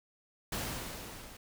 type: noise with level ramp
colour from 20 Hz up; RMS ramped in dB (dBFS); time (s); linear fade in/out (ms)
pink; -35 to -51; 0.52-1.37; 5
effects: none